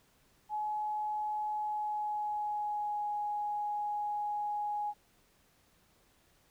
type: tone with pitch glide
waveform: sine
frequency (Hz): 847 to 832.4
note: G#5 to G#5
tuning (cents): +34 to +4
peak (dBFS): -32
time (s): 0.49-4.94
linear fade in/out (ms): 50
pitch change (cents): -30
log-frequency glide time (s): 1.53-3.08
effects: pink hiss -68 dBFS RMS until 6.5 s